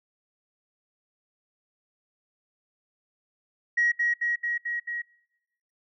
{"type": "tone with echo", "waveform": "sine", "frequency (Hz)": 1900, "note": "A#6", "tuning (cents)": 33, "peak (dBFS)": -19, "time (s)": [3.77, 3.92], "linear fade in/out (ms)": 10, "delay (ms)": 220, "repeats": 5, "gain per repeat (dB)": -2, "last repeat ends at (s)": 5.02, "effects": ["noise-tail reverb RT60 1.0 s tail -25 dB re dry", "tanh soft clip ceiling -15 dBFS"]}